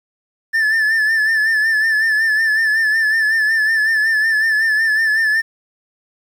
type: tone with vibrato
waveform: triangle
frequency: 1760 Hz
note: A6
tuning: in tune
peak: -11 dBFS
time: 0.53-5.42 s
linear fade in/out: 20 ms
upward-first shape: sine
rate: 5.4 Hz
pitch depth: 52 cents each way
effects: 8-bit